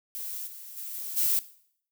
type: noise with level steps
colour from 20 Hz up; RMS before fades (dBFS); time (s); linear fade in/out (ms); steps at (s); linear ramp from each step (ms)
violet; -36 / -44 / -38 / -36 / -25; 0.15-1.39; 0; 0.46 / 0.76 / 0.93 / 1.16; 20
effects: noise-tail reverb RT60 0.6 s tail -17 dB re dry